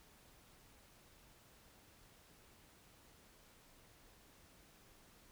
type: silence
effects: pink hiss -65 dBFS RMS until 5.31 s